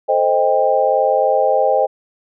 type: chord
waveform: sine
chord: A half-diminished seventh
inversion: none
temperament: equal with one note detuned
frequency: 440 / 523.3 / 622.3 / 794 Hz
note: A4 / C5 / Eb5 / G5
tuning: 0 / 0 / 0 / +22 cents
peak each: -22 / -16 / -17 / -17 dBFS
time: 0.08-1.87 s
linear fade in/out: 20 ms
effects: none